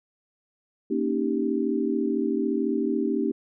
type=chord; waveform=sine; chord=Eb dominant seventh; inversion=second; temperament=equal; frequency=233.1 / 277.2 / 311.1 / 392 Hz; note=Bb3 / Db4 / Eb4 / G4; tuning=0 / 0 / 0 / 0 cents; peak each=-28 dBFS; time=0.9-3.32 s; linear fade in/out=10 ms; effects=none